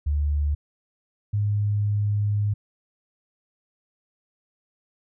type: tone pair in turn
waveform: sine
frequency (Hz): 73.2 / 103.52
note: D2 / G#2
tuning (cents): -5 / -5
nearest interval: tritone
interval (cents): 600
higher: second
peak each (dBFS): -20 / -20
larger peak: neither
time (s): 0.06-0.55 / 1.33-2.54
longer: second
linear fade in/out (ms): 10
effects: none